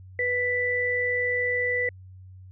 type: tone pair together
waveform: sine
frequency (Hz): 493.1 / 1978.7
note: B4 / B6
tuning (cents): -3 / +3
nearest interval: 2 octaves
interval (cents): 2406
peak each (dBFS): -28 / -24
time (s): 0.19-1.89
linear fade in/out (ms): 2
effects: added 93 Hz sine -43 dBFS peak until 2.51 s